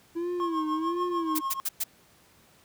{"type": "tone with vibrato", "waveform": "triangle", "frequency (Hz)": 331.1, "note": "E4", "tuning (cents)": 8, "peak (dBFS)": -26, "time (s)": [0.15, 1.41], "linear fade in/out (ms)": 20, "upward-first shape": "sine", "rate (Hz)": 1.4, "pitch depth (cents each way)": 120}
{"type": "tone with tremolo", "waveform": "triangle", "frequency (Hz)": 1079, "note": "C#6", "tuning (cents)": -47, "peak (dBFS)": -24, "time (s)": [0.4, 1.6], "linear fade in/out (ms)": 0, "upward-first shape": "triangle", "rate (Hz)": 6.8, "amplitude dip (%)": 90}
{"type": "noise bursts", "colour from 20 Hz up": "blue", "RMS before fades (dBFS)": -28, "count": 4, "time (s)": [1.35, 1.84], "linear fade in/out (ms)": 10, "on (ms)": 40, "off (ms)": 110}
{"effects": ["pink hiss -59 dBFS RMS until 2.64 s", "high-pass 80 Hz 12 dB/octave"]}